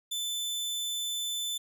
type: tone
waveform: sawtooth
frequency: 3520 Hz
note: A7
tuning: in tune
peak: -28 dBFS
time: 0.11-1.58 s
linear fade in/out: 10 ms
effects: none